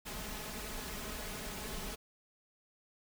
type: noise with comb filter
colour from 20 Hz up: pink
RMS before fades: -42 dBFS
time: 0.05-1.96 s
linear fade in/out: 20 ms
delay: 4.7 ms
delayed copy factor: +0.6
effects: none